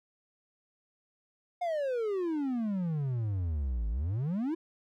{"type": "exponential two-way sweep", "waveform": "triangle", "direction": "down then up", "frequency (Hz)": [726, 51.91, 344.5], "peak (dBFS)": -27, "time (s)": [1.61, 4.55], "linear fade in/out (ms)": 10, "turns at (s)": 3.89, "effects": []}